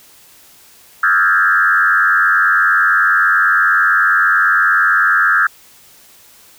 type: tone with frequency modulation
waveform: sine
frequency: 1499 Hz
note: F#6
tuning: 22 cents sharp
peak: -9 dBFS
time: 1.03-5.47 s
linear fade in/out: 5 ms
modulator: 89 Hz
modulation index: 2.5
effects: white hiss -45 dBFS RMS until 6.58 s